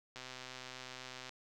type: click train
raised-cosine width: 0.2 ms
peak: -29 dBFS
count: 146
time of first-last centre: 0.16-1.293 s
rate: 128 Hz
effects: none